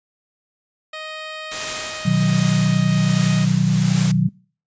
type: tone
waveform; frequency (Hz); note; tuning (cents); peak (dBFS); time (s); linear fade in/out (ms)
10% pulse; 624; D#5; +5; -21; 0.93-3.45; 5
type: noise with tremolo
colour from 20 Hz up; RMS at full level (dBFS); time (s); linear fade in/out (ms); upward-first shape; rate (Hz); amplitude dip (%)
white; -25; 1.51-4.12; 10; triangle; 1.3; 60
type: chord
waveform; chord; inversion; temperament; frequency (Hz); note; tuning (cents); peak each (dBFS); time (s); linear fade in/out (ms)
sine; B major; none; equal; 123.47 / 155.56 / 185; B2 / D#3 / F#3; 0 / 0 / 0; -21 / -18 / -17; 2.05-4.29; 10
effects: noise-tail reverb RT60 0.4 s tail -23 dB re dry + resampled to 16000 Hz